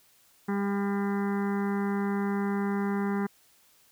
harmonic tone, 200 Hz, G3, 35 cents sharp, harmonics 1 / 2 / 4 / 5 / 6 / 7 / 8 / 9 / 10, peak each -27 / -33 / -39 / -41 / -43 / -44 / -45 / -46 / -47 dBFS, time 0.48-3.27 s, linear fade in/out 10 ms, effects white hiss -62 dBFS RMS until 3.91 s

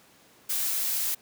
blue noise, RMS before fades -28 dBFS, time 0.49-1.15 s, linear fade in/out 10 ms, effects pink hiss -57 dBFS RMS until 1.21 s + high-pass 150 Hz 12 dB/octave

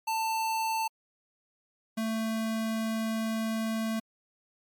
square tone pair in turn, 890 / 222.5 Hz, A5 / A3, +20 / +20 cents, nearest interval 2 octaves, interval 2400 cents, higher first, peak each -28 / -29 dBFS, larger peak first, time 0.07-0.88 / 1.97-4 s, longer second, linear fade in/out 10 ms, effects MP3 96 kbps

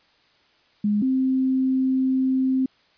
sine tone pair in turn, 207.7 / 261.7 Hz, G#3 / C4, 0 / 0 cents, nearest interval major third, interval 400 cents, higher second, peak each -18 dBFS, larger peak neither, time 0.84-1.02 / 1.02-2.66 s, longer second, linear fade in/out 5 ms, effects white hiss -60 dBFS RMS until 2.97 s + resampled to 11025 Hz

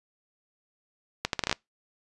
accelerating click train, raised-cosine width 0.2 ms, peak -8 dBFS, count 8, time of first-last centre 1.25-1.527 s, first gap 82 ms, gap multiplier 0.74, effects noise-tail reverb RT60 0.2 s tail -26 dB re dry + resampled to 24000 Hz

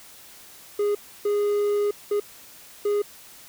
triangle tone bursts at uneven times, 411.9 Hz, G#4, 14 cents flat, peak -18 dBFS, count 4, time 0.79-0.95 / 1.25-1.91 / 2.11-2.2 / 2.85-3.02 s, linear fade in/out 5 ms, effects white hiss -47 dBFS RMS until 3.48 s

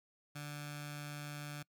15% pulse tone with notch filter, 146.83 Hz, D3, in tune, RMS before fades -45 dBFS, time 0.35-1.63 s, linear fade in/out 10 ms, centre 410 Hz, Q 0.51, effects noise-tail reverb RT60 0.1 s tail -24 dB re dry

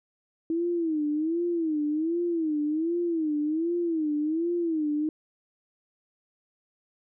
sine tone with vibrato, 321.1 Hz, E4, 45 cents flat, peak -24 dBFS, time 0.5-5.09 s, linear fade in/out 2 ms, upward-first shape sine, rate 1.3 Hz, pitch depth 140 cents each way, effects none

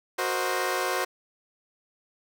15% pulse chord, C half-diminished seventh, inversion second, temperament equal with one note detuned, 367.9 / 466.2 / 523.3 / 622.3 Hz, Gb4 / Bb4 / C5 / Eb5, -10 / 0 / 0 / 0 cents, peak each -23 / -28 / -23 / -29 dBFS, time 0.18-1.05 s, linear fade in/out 10 ms, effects none

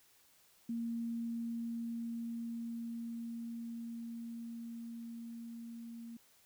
sine tone with level ramp, 231.9 Hz, A#3, 9 cents flat, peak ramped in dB -35 to -45 dBFS, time 0.69-6.17 s, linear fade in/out 5 ms, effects white hiss -67 dBFS RMS until 6.45 s

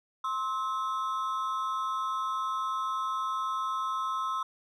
triangle ring-modulated tone, 1174.7 Hz, D6, in tune, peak -24 dBFS, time 0.24-4.43 s, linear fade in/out 5 ms, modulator 120 Hz, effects none

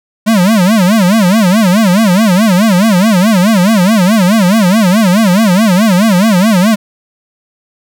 square tone with vibrato, 200 Hz, G3, 35 cents sharp, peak -6 dBFS, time 0.26-6.76 s, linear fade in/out 20 ms, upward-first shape sine, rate 4.7 Hz, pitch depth 230 cents each way, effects none

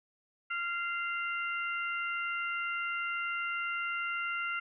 harmonic tone, 693 Hz, F5, 14 cents flat, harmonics 2 / 3 / 4, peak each -34 / -38 / -39 dBFS, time 0.5-4.6 s, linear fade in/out 10 ms, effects none

